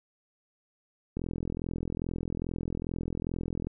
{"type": "click train", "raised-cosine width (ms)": 3, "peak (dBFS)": -20, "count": 107, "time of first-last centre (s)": [1.17, 3.67], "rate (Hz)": 42.4, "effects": []}